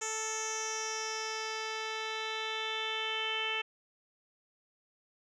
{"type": "tone with low-pass filter sweep", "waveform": "10% pulse", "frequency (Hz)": 440, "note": "A4", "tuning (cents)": 0, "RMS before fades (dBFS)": -36, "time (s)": [0.01, 3.62], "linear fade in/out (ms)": 10, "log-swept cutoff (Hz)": [7000, 2900], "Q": 6, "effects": []}